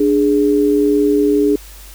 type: tone pair together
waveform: sine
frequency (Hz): 293.7 / 415.4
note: D4 / G#4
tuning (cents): 0 / 0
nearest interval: tritone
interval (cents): 600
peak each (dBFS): -13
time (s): 0-1.56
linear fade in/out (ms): 5
effects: added 50 Hz sine -36 dBFS peak until 1.94 s + white hiss -40 dBFS RMS until 1.94 s